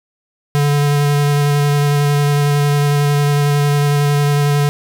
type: tone with vibrato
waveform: square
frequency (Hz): 144.7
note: D3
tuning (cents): -25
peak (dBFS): -12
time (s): 0.55-4.69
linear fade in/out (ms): 0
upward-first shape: square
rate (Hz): 11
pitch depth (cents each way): 9
effects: 8-bit